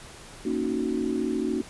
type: chord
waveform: sine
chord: D# minor seventh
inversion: second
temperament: equal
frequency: 233.1 / 277.2 / 311.1 / 370 Hz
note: A#3 / C#4 / D#4 / F#4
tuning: 0 / 0 / 0 / 0 cents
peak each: -30 dBFS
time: 0.45-1.62 s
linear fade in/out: 5 ms
effects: pink hiss -45 dBFS RMS until 1.69 s + resampled to 24000 Hz